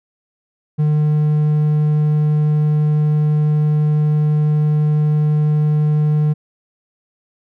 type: tone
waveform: triangle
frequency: 151 Hz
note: D3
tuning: 48 cents sharp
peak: -10 dBFS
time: 0.78-6.34 s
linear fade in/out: 20 ms
effects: none